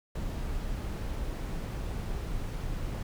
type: noise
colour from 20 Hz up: brown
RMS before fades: -34 dBFS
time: 0.15-3.03 s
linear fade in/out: 5 ms
effects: none